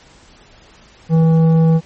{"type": "tone with tanh clipping", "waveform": "triangle", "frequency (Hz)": 162.4, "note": "E3", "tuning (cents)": -26, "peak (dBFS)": -10, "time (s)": [1.09, 1.81], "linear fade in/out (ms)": 50, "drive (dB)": 14, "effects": ["pink hiss -46 dBFS RMS until 1.85 s", "MP3 32 kbps"]}